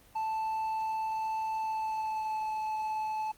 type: tone with pitch glide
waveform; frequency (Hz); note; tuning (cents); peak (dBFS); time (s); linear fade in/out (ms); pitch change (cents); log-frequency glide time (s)
triangle; 880 to 866.9; A5 to A5; 0 to -26; -28; 0.15-3.32; 10; -26; 1.57-2.5
effects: pink hiss -59 dBFS RMS until 3.37 s + Opus 24 kbps